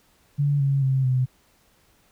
sine tone with pitch steps, 143.5 / 138.21 / 133.12 / 128.21 Hz, D3 / C#3 / C3 / C3, -40 / -5 / +30 / -35 cents, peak -18 dBFS, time 0.38-1.26 s, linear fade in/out 20 ms, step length 220 ms, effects pink hiss -61 dBFS RMS until 2.11 s

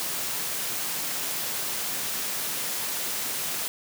white high-pass noise, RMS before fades -30 dBFS, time 0-3.68 s, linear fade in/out 0 ms, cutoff 110 Hz, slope 24 dB/octave, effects none

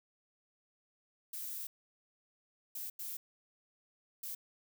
violet noise bursts at uneven times, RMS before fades -42 dBFS, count 4, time 1.33-1.67 / 2.75-2.9 / 2.99-3.17 / 4.23-4.35 s, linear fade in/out 5 ms, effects none

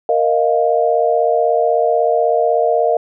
sine chord, Bb suspended fourth, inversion none, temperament equal, 466.2 / 622.3 / 698.5 Hz, Bb4 / Eb5 / F5, 0 / 0 / 0 cents, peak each -16 dBFS, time 0.09-2.97 s, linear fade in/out 2 ms, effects none

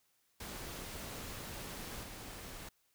pink noise with level steps, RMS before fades -45 / -48 dBFS, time 0.4-2.69 s, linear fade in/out 5 ms, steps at 2.03 s, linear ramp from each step 2 ms, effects white hiss -75 dBFS RMS until 2.94 s

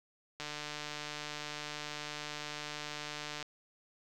click train, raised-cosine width 0.2 ms, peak -23 dBFS, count 452, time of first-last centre 0.4-3.427 s, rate 149 Hz, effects none

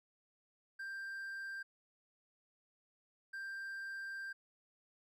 triangle tone bursts at uneven times, 1581 Hz, G6, 14 cents sharp, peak -40 dBFS, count 2, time 0.79-1.63 / 3.33-4.33 s, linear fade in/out 10 ms, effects none

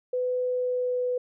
sine tone with pitch glide, 501 to 497 Hz, B4 to B4, +25 to +11 cents, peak -24 dBFS, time 0.13-1.18 s, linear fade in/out 5 ms, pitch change -14 cents, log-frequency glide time 0.43-1.07 s, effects none

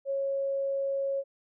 sine tone, 549 Hz, C#5, 17 cents flat, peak -27 dBFS, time 0.05-1.24 s, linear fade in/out 50 ms, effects none

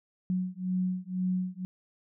sine beating tone pair, 182.8 / 184.8 Hz, F#3 / F#3, -21 / -2 cents, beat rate 2 Hz, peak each -31 dBFS, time 0.3-1.65 s, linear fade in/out 0 ms, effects none

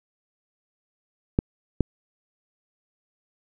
clicks, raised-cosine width 3 ms, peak -6 dBFS, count 2, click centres 1.389 / 1.807 s, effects none

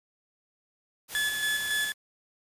white noise, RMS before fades -38 dBFS, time 1.08-1.94 s, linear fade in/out 50 ms
30% pulse tone with tremolo, 1718 Hz, A6, 42 cents flat, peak -23 dBFS, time 1.15-1.92 s, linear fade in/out 0 ms, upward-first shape square, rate 3.6 Hz, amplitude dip 40%
effects resampled to 32000 Hz

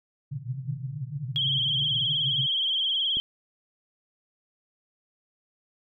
pink band-pass noise, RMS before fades -34 dBFS, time 0.31-2.47 s, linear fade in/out 10 ms, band 120 to 150 Hz, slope 96 dB/octave
sine tone with vibrato, 3200 Hz, G7, 35 cents sharp, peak -23 dBFS, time 1.36-3.2 s, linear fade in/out 0 ms, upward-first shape sine, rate 19 Hz, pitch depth 70 cents each way
clicks, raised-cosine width 3 ms, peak -34 / -27 dBFS, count 2, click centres 1.821 / 3.17 s
effects none

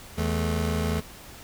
25% pulse tone pair together, 81.4 / 216.2 Hz, E2 / A3, -21 / -30 cents, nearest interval octave + perfect fourth, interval 1691 cents, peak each -22 / -25 dBFS, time 0.17-1.01 s, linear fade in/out 20 ms, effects pink hiss -45 dBFS RMS until 1.43 s

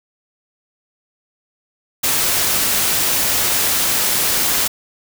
white noise, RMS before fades -17 dBFS, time 2.03-4.68 s, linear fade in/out 10 ms, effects none

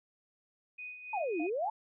sine tone with tremolo, 2489 Hz, D#7, in tune, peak -40 dBFS, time 0.78-1.5 s, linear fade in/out 10 ms, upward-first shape sine, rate 3.5 Hz, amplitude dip 55%
sine exponential two-way sweep, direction down then up, 907 to 295.6 to 907 Hz, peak -31 dBFS, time 1.13-1.7 s, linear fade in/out 5 ms, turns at 1.41 s
sine tone bursts, 698.5 Hz, F5, in tune, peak -40 dBFS, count 3, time 1.17-1.692 s, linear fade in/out 5 ms, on 74 ms, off 150 ms
effects none

